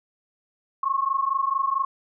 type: tone pair together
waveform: sine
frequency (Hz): 1074.5 / 1099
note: C6 / C#6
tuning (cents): +46 / -15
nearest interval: unison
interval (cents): 39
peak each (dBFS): -24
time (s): 0.83-1.85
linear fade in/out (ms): 5
effects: none